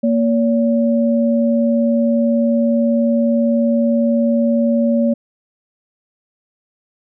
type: tone pair together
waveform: sine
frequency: 232.7 / 569 Hz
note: A#3 / C#5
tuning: -3 / +45 cents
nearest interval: octave + minor third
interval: 1548 cents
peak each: -13 / -18 dBFS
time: 0.03-5.14 s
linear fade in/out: 10 ms
effects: none